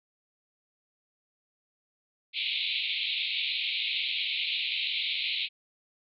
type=band-pass noise; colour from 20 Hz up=white; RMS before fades=-31 dBFS; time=2.33-5.49 s; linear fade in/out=50 ms; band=2200 to 4100 Hz; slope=96 dB/octave; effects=none